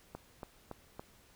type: click train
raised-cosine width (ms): 1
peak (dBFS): -28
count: 4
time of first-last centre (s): 0.15-0.995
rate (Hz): 3.55
effects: pink hiss -63 dBFS RMS until 1.35 s